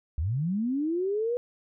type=linear sweep; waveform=sine; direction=up; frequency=66.7 to 493.9 Hz; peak=-25 dBFS; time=0.18-1.37 s; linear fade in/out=0 ms; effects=none